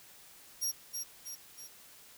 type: tone with echo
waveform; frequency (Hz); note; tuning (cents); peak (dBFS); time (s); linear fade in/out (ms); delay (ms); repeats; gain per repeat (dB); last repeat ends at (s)
25% pulse; 5630; F8; +13; -26; 0.61-0.72; 20; 320; 3; -5; 1.68
effects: white hiss -56 dBFS RMS until 2.17 s